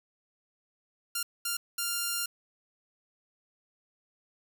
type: tone bursts at uneven times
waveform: 5% pulse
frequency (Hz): 1396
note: F6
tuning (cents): -1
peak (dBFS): -18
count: 3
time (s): 1.15-1.23 / 1.45-1.57 / 1.78-2.26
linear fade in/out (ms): 5
effects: 9-bit